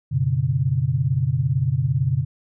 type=chord; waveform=sine; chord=F# suspended fourth; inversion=none; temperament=equal with one note detuned; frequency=92.5 / 123.47 / 141.26 Hz; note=F#2 / B2 / C#3; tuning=0 / 0 / +33 cents; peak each=-27 / -21 / -21 dBFS; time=0.11-2.25 s; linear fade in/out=20 ms; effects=none

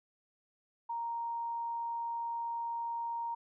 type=tone; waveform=sine; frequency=932.3 Hz; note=A#5; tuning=in tune; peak=-34 dBFS; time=0.89-3.35 s; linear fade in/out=10 ms; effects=none

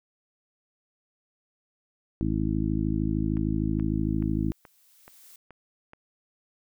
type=harmonic tone; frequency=53.2 Hz; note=G#1; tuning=42 cents sharp; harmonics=1 / 2 / 3 / 4 / 5 / 6; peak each=-31 / -31 / -31 / -31 / -31 / -31 dBFS; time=2.21-4.52 s; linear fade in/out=0 ms
type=click train; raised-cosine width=0.5 ms; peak=-31 dBFS; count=7; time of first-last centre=3.37-5.934 s; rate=2.34 Hz
type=noise with exponential growth; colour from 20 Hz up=blue; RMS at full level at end=-50 dBFS; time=3.52-5.36 s; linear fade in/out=2 ms; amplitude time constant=400 ms
effects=none

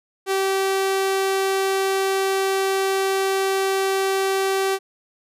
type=tone; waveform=sawtooth; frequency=386.4 Hz; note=G4; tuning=25 cents flat; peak=-15 dBFS; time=0.26-4.79 s; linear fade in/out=50 ms; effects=resampled to 32000 Hz

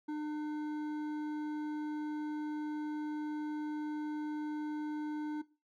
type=tone with hard clipping; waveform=sine; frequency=301.8 Hz; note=D4; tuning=47 cents sharp; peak=-37 dBFS; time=0.08-5.42 s; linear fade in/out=10 ms; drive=9 dB; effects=noise-tail reverb RT60 0.3 s tail -18 dB re dry

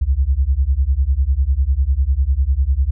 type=beating tone pair; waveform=sine; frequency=62.5 / 72.5 Hz; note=B1 / D2; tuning=+21 / -22 cents; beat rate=10 Hz; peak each=-16 dBFS; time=0.01-2.91 s; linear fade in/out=10 ms; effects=none

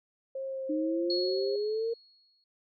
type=tone with vibrato; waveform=sine; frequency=533 Hz; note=C5; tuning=32 cents sharp; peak=-33 dBFS; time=0.35-1.56 s; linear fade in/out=5 ms; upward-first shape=triangle; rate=2.5 Hz; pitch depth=11 cents each way
type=exponential sweep; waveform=sine; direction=up; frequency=303 to 466.2 Hz; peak=-28 dBFS; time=0.69-1.94 s; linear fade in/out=10 ms
type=tone with exponential decay; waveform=sine; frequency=4327 Hz; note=C#8; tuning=43 cents flat; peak=-29 dBFS; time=1.1-2.44 s; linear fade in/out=2 ms; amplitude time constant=290 ms
effects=none

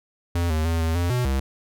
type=tone with pitch steps; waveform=square; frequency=85.9 / 78.5 / 82.7 / 81.3 / 87 / 124 / 67 Hz; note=F2 / D#2 / E2 / E2 / F2 / B2 / C2; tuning=-28 / +16 / +6 / -23 / -6 / +7 / +42 cents; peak=-21 dBFS; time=0.35-1.4 s; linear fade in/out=5 ms; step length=150 ms; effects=none

